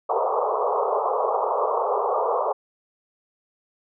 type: band-pass noise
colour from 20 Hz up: pink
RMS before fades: -23 dBFS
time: 0.09-2.53 s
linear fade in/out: 10 ms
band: 410 to 1200 Hz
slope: 96 dB/octave
effects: none